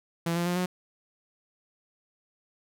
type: tone with pitch steps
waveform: sawtooth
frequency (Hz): 168.3 / 172.53 / 176.87 / 181.32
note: E3 / F3 / F3 / F#3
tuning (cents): +36 / -21 / +22 / -35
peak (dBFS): -22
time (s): 0.26-0.66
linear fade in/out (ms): 5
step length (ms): 100
effects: none